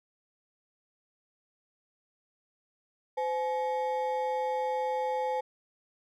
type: ring-modulated tone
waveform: triangle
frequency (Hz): 682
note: F5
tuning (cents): -41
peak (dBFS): -23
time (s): 3.17-5.41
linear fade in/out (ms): 10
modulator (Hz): 169
effects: none